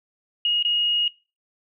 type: tone with dropouts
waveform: sine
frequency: 2874 Hz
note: F7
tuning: 49 cents sharp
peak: -18 dBFS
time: 0.45-1.08 s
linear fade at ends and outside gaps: 2 ms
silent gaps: 0.627-0.649 s
effects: noise-tail reverb RT60 0.3 s tail -21 dB re dry